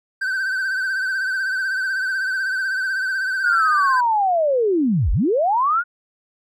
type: tone with vibrato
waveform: triangle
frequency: 1540 Hz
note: G6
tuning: 31 cents flat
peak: -18 dBFS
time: 0.21-4.01 s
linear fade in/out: 10 ms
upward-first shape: triangle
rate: 16 Hz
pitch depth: 68 cents each way
type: linear two-way sweep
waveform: sine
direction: down then up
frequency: 1480 to 34.65 to 1480 Hz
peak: -15 dBFS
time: 3.42-5.84 s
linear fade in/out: 50 ms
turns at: 5.12 s
effects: none